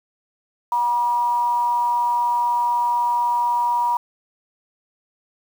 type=tone with amplitude modulation; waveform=sine; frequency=960 Hz; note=B5; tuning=49 cents flat; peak=-15 dBFS; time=0.72-3.97 s; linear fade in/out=2 ms; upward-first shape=sine; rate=232 Hz; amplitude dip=40%; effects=7-bit